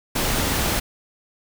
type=noise; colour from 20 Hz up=pink; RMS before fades=-22 dBFS; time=0.15-0.8 s; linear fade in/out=10 ms; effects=none